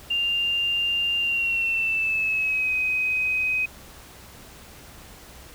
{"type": "tone with pitch glide", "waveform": "sine", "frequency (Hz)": [2794, 2518], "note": ["F7", "D#7"], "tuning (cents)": [0, 20], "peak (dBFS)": -21, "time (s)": [0.1, 3.66], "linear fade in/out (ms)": 10, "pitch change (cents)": -180, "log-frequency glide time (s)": [1.19, 2.72], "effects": ["added 64 Hz sine -51 dBFS peak until 5.54 s", "pink hiss -46 dBFS RMS until 5.54 s"]}